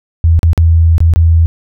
sine tone with dropouts, 82.41 Hz, E2, in tune, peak -4 dBFS, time 0.24-1.46 s, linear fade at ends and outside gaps 0 ms, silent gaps 0.392-0.431 / 0.532-0.577 / 0.981-1.004 / 1.137-1.16 s, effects none

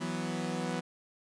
sawtooth chord, E suspended second, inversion none, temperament equal, 164.81 / 185 / 246.9 Hz, E3 / F#3 / B3, 0 / 0 / 0 cents, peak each -33 dBFS, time 0-0.81 s, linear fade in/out 20 ms, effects resampled to 22050 Hz

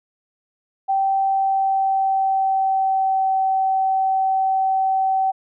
sine tone with pitch glide, 777 to 766.3 Hz, G5 to G5, -16 to -40 cents, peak -16 dBFS, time 0.88-5.32 s, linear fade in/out 20 ms, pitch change -24 cents, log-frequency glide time 1.23-3.37 s, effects none

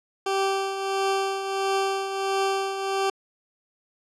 20% pulse tone with tremolo, 389.1 Hz, G4, 13 cents flat, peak -16 dBFS, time 0.26-3.1 s, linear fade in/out 5 ms, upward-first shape triangle, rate 1.5 Hz, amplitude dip 60%, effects low-pass 8000 Hz 12 dB/octave

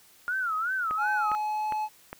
sine tone with vibrato, 1396.9 Hz, F6, in tune, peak -26 dBFS, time 0.28-1.35 s, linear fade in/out 0 ms, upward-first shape sine, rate 2.7 Hz, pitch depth 180 cents each way
click train, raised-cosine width 0.5 ms, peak -21 dBFS, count 4, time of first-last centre 0.91-2.13 s, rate 2.46 Hz
triangle tone with pitch glide, 841 to 856.7 Hz, G#5 to A5, +22 to -46 cents, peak -25 dBFS, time 0.97-1.89 s, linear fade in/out 50 ms, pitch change +32 cents, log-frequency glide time 1.11-1.7 s
effects white hiss -57 dBFS RMS until 2.19 s

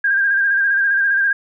sine tone with vibrato, 1603 Hz, G6, 38 cents sharp, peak -13 dBFS, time 0.04-1.33 s, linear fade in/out 5 ms, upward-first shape square, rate 15 Hz, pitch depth 32 cents each way, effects none

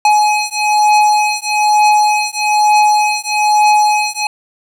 square beating tone pair, 842 / 843.1 Hz, G#5 / G#5, +24 / +26 cents, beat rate 1.1 Hz, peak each -13 dBFS, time 0.05-4.27 s, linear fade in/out 2 ms, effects low-pass 9000 Hz 12 dB/octave + 7-bit

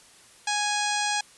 harmonic tone, 830 Hz, G#5, 1 cent flat, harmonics 1 / 2 / 3 / 4 / 5 / 6 / 7 / 8 / 9 / 10, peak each -28 / -31 / -33 / -34 / -35 / -36 / -36 / -37 / -38 / -38 dBFS, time 0.47-1.21 s, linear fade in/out 5 ms, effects white hiss -53 dBFS RMS until 1.37 s + resampled to 24000 Hz

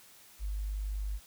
sine tone, 50.6 Hz, G#1, 44 cents flat, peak -32 dBFS, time 0.39-1.2 s, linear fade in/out 50 ms, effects white hiss -57 dBFS RMS until 1.26 s

